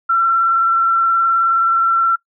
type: tone with vibrato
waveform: sine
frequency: 1352 Hz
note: E6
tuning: 43 cents sharp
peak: -11 dBFS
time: 0.09-2.16 s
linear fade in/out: 10 ms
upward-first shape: square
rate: 19 Hz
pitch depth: 15 cents each way
effects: noise-tail reverb RT60 0.1 s tail -22 dB re dry